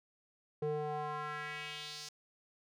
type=tone with band-pass filter sweep; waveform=square; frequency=150 Hz; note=D3; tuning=37 cents sharp; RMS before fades=-40 dBFS; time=0.62-2.09 s; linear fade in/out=5 ms; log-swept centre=410 to 5700 Hz; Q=2.4; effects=none